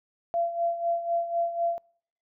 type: tone with tremolo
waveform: sine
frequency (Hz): 682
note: F5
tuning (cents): -41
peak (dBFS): -22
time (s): 0.34-1.78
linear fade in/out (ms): 0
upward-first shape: sine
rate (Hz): 4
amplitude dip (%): 70
effects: noise-tail reverb RT60 0.6 s tail -26 dB re dry